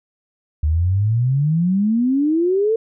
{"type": "exponential sweep", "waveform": "sine", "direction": "up", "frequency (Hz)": [73.42, 457.7], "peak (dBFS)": -14, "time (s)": [0.63, 2.76], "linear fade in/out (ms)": 5, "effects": []}